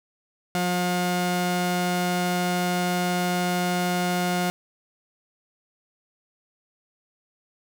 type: tone pair together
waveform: sawtooth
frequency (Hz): 178.7 / 357.4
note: F3 / F4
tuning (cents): +40 / +40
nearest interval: octave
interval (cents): 1200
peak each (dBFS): -20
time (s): 0.55-4.5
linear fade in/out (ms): 0
effects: none